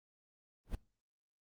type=noise with exponential growth; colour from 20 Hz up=brown; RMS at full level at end=-33 dBFS; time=0.65-0.75 s; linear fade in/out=2 ms; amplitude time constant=21 ms; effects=noise-tail reverb RT60 0.4 s tail -24 dB re dry + Opus 32 kbps